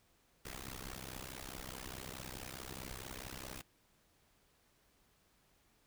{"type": "noise with amplitude modulation", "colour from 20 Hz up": "pink", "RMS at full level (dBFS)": -43, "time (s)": [0.45, 3.62], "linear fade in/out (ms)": 5, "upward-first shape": "sine", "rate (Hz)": 64.7, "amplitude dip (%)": 100, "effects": ["pink hiss -72 dBFS RMS until 5.86 s"]}